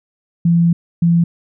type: tone bursts at uneven times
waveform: sine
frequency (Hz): 169.6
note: E3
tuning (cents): +50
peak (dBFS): -9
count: 2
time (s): 0.45-0.73 / 1.02-1.24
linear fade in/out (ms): 5
effects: none